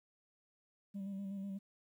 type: tone with vibrato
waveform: sine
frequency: 196.5 Hz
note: G3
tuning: 4 cents sharp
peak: -37 dBFS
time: 0.94-1.59 s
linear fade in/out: 20 ms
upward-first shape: square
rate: 8.1 Hz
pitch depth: 29 cents each way
effects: tanh soft clip ceiling -39 dBFS + 12-bit